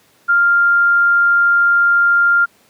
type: tone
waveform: sine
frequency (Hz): 1396.9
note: F6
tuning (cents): 0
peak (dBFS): -9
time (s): 0.28-2.46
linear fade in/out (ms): 20
effects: pink hiss -53 dBFS RMS until 2.69 s + high-pass 150 Hz 12 dB/octave